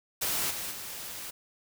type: noise with level steps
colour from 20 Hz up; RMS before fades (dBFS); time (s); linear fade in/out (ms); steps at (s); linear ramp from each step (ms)
white; -30 / -36 / -40; 0.21-1.31; 10; 0.5 / 0.71; 10
effects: none

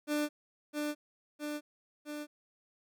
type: tone with echo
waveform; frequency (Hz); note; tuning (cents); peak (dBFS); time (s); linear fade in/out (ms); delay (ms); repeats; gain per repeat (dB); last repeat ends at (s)
30% pulse; 297.1; D4; +20; -27; 0.07-0.29; 50; 660; 3; -3; 2.27
effects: none

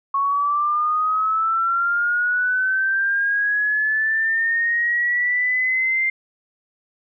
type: linear sweep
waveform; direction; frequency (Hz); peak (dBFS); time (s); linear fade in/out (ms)
sine; up; 1100 to 2100; -17; 0.14-6.1; 5
effects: none

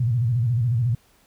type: tone with vibrato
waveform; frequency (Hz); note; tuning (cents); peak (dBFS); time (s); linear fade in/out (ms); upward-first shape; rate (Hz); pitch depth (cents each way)
sine; 118.8; A#2; +33; -18; 0-0.95; 5; square; 14; 110
effects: pink hiss -59 dBFS RMS until 1.26 s

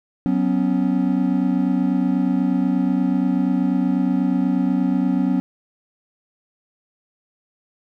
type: chord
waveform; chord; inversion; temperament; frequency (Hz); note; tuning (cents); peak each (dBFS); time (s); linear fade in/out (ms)
triangle; F# suspended fourth; none; equal with one note detuned; 185 / 248.9 / 277.2; F#3 / B3 / C#4; 0 / +14 / 0; -19; 0.26-5.4; 0
effects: none

